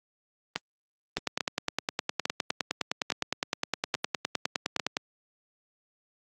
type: two click trains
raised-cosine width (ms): 0.2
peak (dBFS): -9 / -10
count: 38 / 6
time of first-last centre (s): 1.17-4.969 / 0.56-4.797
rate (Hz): 9.74 / 1.18
effects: high-pass 150 Hz 12 dB/octave + Opus 24 kbps